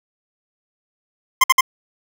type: tone bursts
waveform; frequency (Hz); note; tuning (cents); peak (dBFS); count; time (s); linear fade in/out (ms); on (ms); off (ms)
25% pulse; 1046.5; C6; 0; -5; 3; 1.41-1.609; 5; 29; 56
effects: none